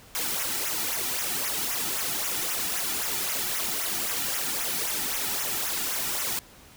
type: noise with flanger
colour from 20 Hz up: white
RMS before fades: -29 dBFS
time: 0.15-6.39 s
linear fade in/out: 0 ms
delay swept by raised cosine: 0.22 to 1.92 ms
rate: 3.8 Hz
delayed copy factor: -0.85
effects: pink hiss -51 dBFS RMS until 6.76 s